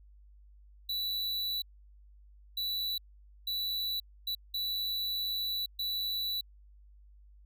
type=tone bursts at uneven times; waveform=square; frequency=3951 Hz; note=B7; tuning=in tune; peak=-32 dBFS; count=6; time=0.89-1.62 / 2.57-2.98 / 3.47-4 / 4.27-4.35 / 4.54-5.66 / 5.79-6.41 s; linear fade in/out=5 ms; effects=added 50 Hz sine -54 dBFS peak until 7.45 s